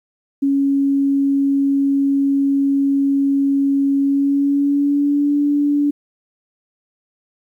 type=tone with pitch glide; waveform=sine; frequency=277.2 to 289.3 Hz; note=C#4 to D4; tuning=0 to -26 cents; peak=-13 dBFS; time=0.42-5.91 s; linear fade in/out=10 ms; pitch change=+74 cents; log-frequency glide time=4-5.35 s; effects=9-bit